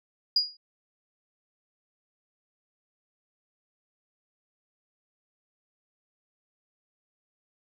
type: tone with exponential decay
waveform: sine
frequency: 4876 Hz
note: D#8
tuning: 36 cents flat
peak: -16 dBFS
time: 0.36-0.57 s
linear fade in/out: 5 ms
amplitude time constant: 44 ms
effects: tanh soft clip ceiling -12 dBFS